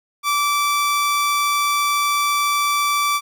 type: tone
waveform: sawtooth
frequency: 1162 Hz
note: D6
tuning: 19 cents flat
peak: -13 dBFS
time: 0.23-3.21 s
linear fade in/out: 50 ms
effects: none